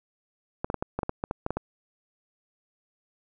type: clicks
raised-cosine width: 1 ms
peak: -14 dBFS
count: 12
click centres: 0.645 / 0.701 / 0.743 / 0.825 / 0.99 / 1.032 / 1.094 / 1.239 / 1.311 / 1.464 / 1.506 / 1.57 s
effects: none